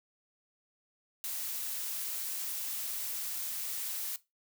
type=noise; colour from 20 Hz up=blue; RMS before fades=-37 dBFS; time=1.24-4.16 s; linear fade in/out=0 ms; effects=noise-tail reverb RT60 0.2 s tail -17 dB re dry